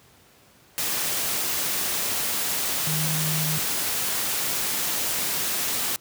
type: tone in noise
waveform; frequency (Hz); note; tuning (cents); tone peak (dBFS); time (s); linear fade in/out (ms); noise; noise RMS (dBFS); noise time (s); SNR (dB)
sine; 155.56; D#3; 0; -26; 2.87-3.58; 0; white; -26; 0.78-5.96; -3
effects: pink hiss -55 dBFS RMS until 6 s + high-pass 80 Hz 12 dB/octave